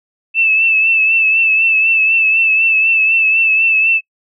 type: tone with vibrato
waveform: sine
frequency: 2637 Hz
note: E7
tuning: in tune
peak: -9 dBFS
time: 0.34-4.01 s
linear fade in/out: 50 ms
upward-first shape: triangle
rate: 4 Hz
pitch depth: 45 cents each way
effects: noise-tail reverb RT60 0.1 s tail -23 dB re dry